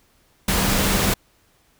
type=tone in noise; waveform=sine; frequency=196.1 Hz; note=G3; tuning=1 cent sharp; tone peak=-26 dBFS; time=0.48-1.14 s; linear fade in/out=5 ms; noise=pink; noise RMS=-20 dBFS; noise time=0.48-1.14 s; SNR=-9 dB; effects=pink hiss -60 dBFS RMS until 1.79 s